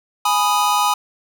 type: chord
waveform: square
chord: G# minor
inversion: none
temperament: equal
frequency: 830.6 / 987.8 / 1244.5 Hz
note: G#5 / B5 / D#6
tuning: 0 / 0 / 0 cents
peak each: -20 dBFS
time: 0.25-0.94 s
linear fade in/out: 5 ms
effects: none